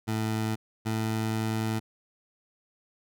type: tone pair in turn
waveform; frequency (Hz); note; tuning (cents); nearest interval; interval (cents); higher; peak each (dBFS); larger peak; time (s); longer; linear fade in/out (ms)
20% pulse; 110 / 110.52; A2 / A2; 0 / +8; unison; 8; second; -22; neither; 0.07-0.56 / 0.85-1.8; second; 20
effects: none